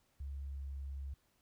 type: tone with pitch glide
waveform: sine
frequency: 69.3 to 68.74 Hz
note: C#2 to C#2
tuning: 0 to -14 cents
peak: -40 dBFS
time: 0.2-1.14 s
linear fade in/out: 5 ms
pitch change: -14 cents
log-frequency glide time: 0.45-0.62 s
effects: pink hiss -75 dBFS RMS until 1.41 s